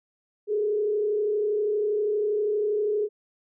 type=tone with frequency modulation; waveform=sine; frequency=420 Hz; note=G#4; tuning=19 cents sharp; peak=-22 dBFS; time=0.47-3.09 s; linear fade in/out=50 ms; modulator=32.5 Hz; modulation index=0.54; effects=none